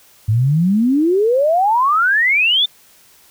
sine exponential sweep, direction up, 103 to 3622 Hz, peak -11 dBFS, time 0.28-2.66 s, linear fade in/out 10 ms, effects white hiss -49 dBFS RMS until 3.3 s

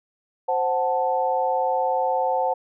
sine chord, F# diminished, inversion second, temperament equal, 523.3 / 740 / 880 Hz, C5 / F#5 / A5, 0 / 0 / 0 cents, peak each -24 dBFS, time 0.48-2.54 s, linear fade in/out 10 ms, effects none

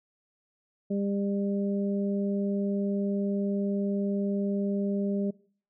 harmonic tone, 200 Hz, G3, 35 cents sharp, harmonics 1 / 2 / 3, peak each -27 / -33 / -37 dBFS, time 0.9-5.31 s, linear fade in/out 10 ms, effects noise-tail reverb RT60 0.5 s tail -22 dB re dry

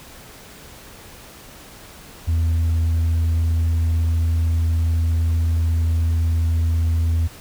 sine tone, 82.41 Hz, E2, in tune, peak -13 dBFS, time 2.27-7.28 s, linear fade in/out 20 ms, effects tanh soft clip ceiling -15 dBFS + pink hiss -42 dBFS RMS until 7.4 s

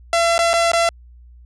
sawtooth tone with dropouts, 676 Hz, E5, 43 cents sharp, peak -10 dBFS, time 0.13-0.89 s, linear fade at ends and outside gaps 1 ms, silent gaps 0.38-0.39 / 0.533-0.538 / 0.718-0.733 s, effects added 60 Hz sine -41 dBFS peak until 1.45 s + resampled to 22050 Hz

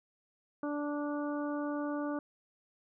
harmonic tone, 292.4 Hz, D4, 7 cents flat, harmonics 1 / 2 / 3 / 4 / 5, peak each -34 / -39 / -45 / -44 / -47 dBFS, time 0.63-2.19 s, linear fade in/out 2 ms, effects none

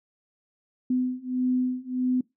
sine beating tone pair, 252.2 / 253.8 Hz, B3 / B3, +36 / +47 cents, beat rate 1.6 Hz, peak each -27 / -26 dBFS, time 0.9-2.21 s, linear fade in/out 5 ms, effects noise-tail reverb RT60 0.2 s tail -23 dB re dry

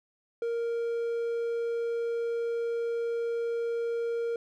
triangle tone, 466.2 Hz, A#4, in tune, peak -26 dBFS, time 0.42-4.36 s, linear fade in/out 2 ms, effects none

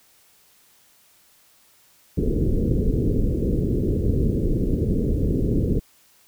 pink low-pass noise, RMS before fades -21 dBFS, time 2.17-5.8 s, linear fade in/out 10 ms, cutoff 460 Hz, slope 48 dB/octave, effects white hiss -57 dBFS RMS until 6.27 s

